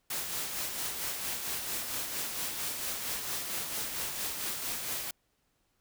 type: noise with tremolo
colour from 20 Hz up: white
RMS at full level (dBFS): -34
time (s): 0.1-5.11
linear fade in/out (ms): 5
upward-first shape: sine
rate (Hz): 4.4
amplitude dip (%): 40
effects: pink hiss -75 dBFS RMS until 5.8 s